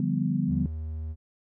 sine chord, G dominant seventh, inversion second, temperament equal with one note detuned, 146.83 / 174.61 / 197.25 / 246.9 Hz, D3 / F3 / G3 / B3, 0 / 0 / +11 / 0 cents, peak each -29 dBFS, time 0-0.66 s, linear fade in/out 2 ms
triangle tone, 78.5 Hz, D#2, 16 cents sharp, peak -29 dBFS, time 0.47-1.16 s, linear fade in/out 50 ms
effects none

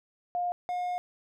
sine / triangle tone pair in turn, 709 / 716.8 Hz, F5 / F5, +26 / +45 cents, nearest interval unison, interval 19 cents, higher second, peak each -27 dBFS, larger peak neither, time 0.35-0.52 / 0.69-0.98 s, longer second, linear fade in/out 0 ms, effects none

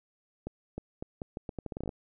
accelerating click train, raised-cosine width 2 ms, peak -23 dBFS, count 15, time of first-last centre 0.47-1.892 s, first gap 310 ms, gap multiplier 0.79, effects none

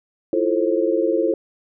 sine chord, F major seventh, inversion third, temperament equal with one note detuned, 329.6 / 349.2 / 440 / 531.2 Hz, E4 / F4 / A4 / C5, 0 / 0 / 0 / +26 cents, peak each -22 dBFS, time 0.33-1.34 s, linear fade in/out 2 ms, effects none

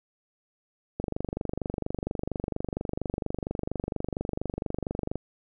click train, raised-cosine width 2 ms, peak -16 dBFS, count 102, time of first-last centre 1-5.156 s, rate 24.3 Hz, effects none

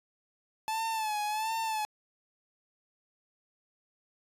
45% pulse tone with vibrato, 868 Hz, A5, 24 cents flat, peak -30 dBFS, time 0.68-1.85 s, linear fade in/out 0 ms, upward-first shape sine, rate 1.4 Hz, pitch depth 66 cents each way, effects resampled to 32000 Hz

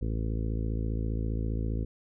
harmonic tone, 55 Hz, A1, in tune, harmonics 1 / 2 / 3 / 4 / 5 / 6 / 7 / 8 / 9, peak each -30 / -33 / -42 / -39 / -41 / -44 / -46 / -46 / -48 dBFS, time 0.01-1.85 s, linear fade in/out 10 ms, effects none

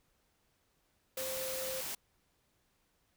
sine tone in noise, 523.3 Hz, C5, in tune, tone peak -39 dBFS, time 1.17-1.81 s, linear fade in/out 5 ms, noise white, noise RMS -40 dBFS, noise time 1.17-1.95 s, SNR -2 dB, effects pink hiss -75 dBFS RMS until 3.16 s

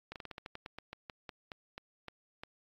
slowing click train, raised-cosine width 0.3 ms, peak -27 dBFS, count 17, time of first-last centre 0.12-2.435 s, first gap 38 ms, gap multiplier 1.16, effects AAC 48 kbps

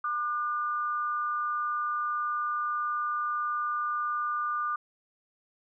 sine tone pair together, 1200 / 1458.4 Hz, D6 / F#6, +37 / -25 cents, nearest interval minor third, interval 338 cents, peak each -28 / -36 dBFS, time 0.04-4.76 s, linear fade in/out 5 ms, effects none

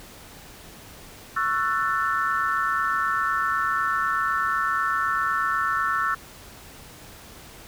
sine chord, F# minor seventh, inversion second, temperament just, 1110 / 1332 / 1480 / 1776 Hz, C#6 / E6 / F#6 / A6, +2 / +18 / 0 / +16 cents, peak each -28 / -24 / -29 / -29 dBFS, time 1.36-6.15 s, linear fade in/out 10 ms, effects pink hiss -45 dBFS RMS until 7.67 s

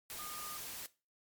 sine tone in noise, 1219 Hz, D#6, 36 cents flat, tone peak -47 dBFS, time 0.19-0.57 s, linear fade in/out 0 ms, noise white, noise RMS -45 dBFS, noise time 0.1-0.86 s, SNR -5 dB, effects noise-tail reverb RT60 0.3 s tail -18 dB re dry + MP3 96 kbps

